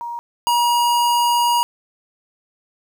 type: tone pair in turn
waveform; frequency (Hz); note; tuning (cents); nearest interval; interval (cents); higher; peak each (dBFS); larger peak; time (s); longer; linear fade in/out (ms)
sine / square; 945 / 954.9; A#5 / A#5; +23 / +41; unison; 18; second; -25 / -15; second; 0.01-0.19 / 0.47-1.63; second; 0
effects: 9-bit